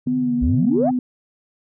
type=tone with tremolo; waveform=sine; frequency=146.83 Hz; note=D3; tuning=in tune; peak=-26 dBFS; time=0.06-0.92 s; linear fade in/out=10 ms; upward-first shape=triangle; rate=19 Hz; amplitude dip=70%
type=tone with vibrato; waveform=sine; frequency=248.1 Hz; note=B3; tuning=8 cents sharp; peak=-17 dBFS; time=0.07-0.99 s; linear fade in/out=2 ms; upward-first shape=triangle; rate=2.7 Hz; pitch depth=50 cents each way
type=exponential sweep; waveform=sine; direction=up; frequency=55.7 to 830.6 Hz; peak=-16 dBFS; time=0.41-0.91 s; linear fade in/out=20 ms
effects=tanh soft clip ceiling -6 dBFS